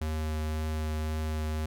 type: tone with vibrato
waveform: square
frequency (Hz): 77.78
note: D#2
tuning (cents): 0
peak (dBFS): -30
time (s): 0.01-1.66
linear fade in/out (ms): 5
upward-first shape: triangle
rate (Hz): 1.9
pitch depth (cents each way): 10
effects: none